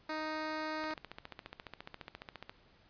10% pulse tone, 311.1 Hz, D#4, in tune, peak -28 dBFS, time 0.09-0.94 s, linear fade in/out 5 ms
click train, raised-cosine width 0.3 ms, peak -28 dBFS, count 25, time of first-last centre 0.84-2.495 s, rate 14.5 Hz
effects pink hiss -65 dBFS RMS until 2.89 s + resampled to 11025 Hz

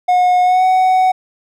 triangle tone with pitch glide, 724 to 746.1 Hz, F#5 to F#5, -38 to +14 cents, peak -7 dBFS, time 0.08-1.12 s, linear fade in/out 10 ms, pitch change +52 cents, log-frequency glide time 0.43-0.64 s, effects none

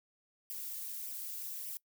violet noise with flanger, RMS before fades -42 dBFS, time 0.5-1.77 s, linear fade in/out 0 ms, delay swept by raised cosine 0.36 to 4.56 ms, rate 1.7 Hz, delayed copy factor +0.9, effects noise-tail reverb RT60 0.1 s tail -22 dB re dry

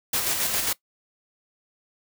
white noise with tremolo, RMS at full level -24 dBFS, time 0.13-0.73 s, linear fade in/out 5 ms, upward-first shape square, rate 7.4 Hz, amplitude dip 35%, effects noise-tail reverb RT60 0.1 s tail -20 dB re dry

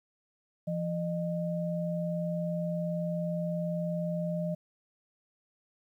sine tone pair together, 170 / 611.3 Hz, F3 / D#5, -46 / -31 cents, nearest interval octave + minor seventh, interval 2215 cents, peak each -31 / -34 dBFS, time 0.67-4.55 s, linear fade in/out 10 ms, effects 11-bit

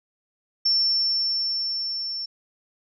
sine tone with level ramp, 5410 Hz, E8, 44 cents sharp, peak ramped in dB -17 to -28 dBFS, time 0.65-2.26 s, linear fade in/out 10 ms, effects none

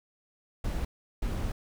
brown noise bursts at uneven times, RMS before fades -31 dBFS, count 2, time 0.64-0.85 / 1.22-1.52 s, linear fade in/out 5 ms, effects none

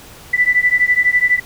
sine beating tone pair, 1975.5 / 1987.5 Hz, B6 / B6, 0 / +10 cents, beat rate 12 Hz, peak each -14 dBFS, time 0.33-1.4 s, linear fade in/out 10 ms, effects pink hiss -39 dBFS RMS until 1.45 s

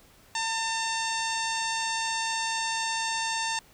harmonic tone with a mistuned harmonic, 904 Hz, A5, 47 cents sharp, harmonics 1 / 2 / 3 / 4 / 5 / 6 / 7 / 8 / 9, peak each -31 / -34 / -36 / -37 / -38 / -39 / -39 / -40 / -41 dBFS, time 0.35-3.59 s, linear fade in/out 2 ms, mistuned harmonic 2, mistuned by -15 cents, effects pink hiss -57 dBFS RMS until 3.73 s

